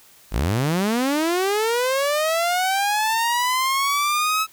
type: linear sweep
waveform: sawtooth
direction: up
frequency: 40.77 to 1300 Hz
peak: -15 dBFS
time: 0.31-4.47 s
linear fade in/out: 50 ms
effects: white hiss -51 dBFS RMS until 4.52 s